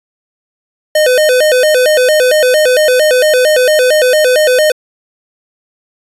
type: tone with vibrato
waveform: square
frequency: 556 Hz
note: C#5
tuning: 5 cents sharp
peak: -7 dBFS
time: 0.95-4.72 s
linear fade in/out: 5 ms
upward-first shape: square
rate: 4.4 Hz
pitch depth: 170 cents each way
effects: resampled to 32000 Hz